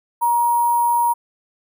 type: tone with sample-and-hold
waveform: sine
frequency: 948 Hz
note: A#5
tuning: 29 cents sharp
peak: -14 dBFS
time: 0.21-1.14 s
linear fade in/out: 20 ms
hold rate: 11025 Hz
effects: none